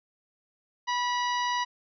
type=harmonic tone with a mistuned harmonic; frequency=972 Hz; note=B5; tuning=28 cents flat; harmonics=1 / 2 / 3 / 4 / 5 / 6; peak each=-27 / -33 / -37 / -39 / -41 / -43 dBFS; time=0.87-1.65 s; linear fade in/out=20 ms; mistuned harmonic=1; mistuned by=+16 cents; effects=none